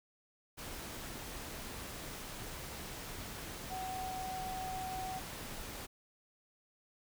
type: tone in noise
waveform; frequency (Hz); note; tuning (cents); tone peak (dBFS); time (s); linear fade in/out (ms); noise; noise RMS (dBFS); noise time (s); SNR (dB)
sine; 750; F#5; +23; -39; 3.7-5.2; 20; pink; -45; 0.57-5.87; +3
effects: none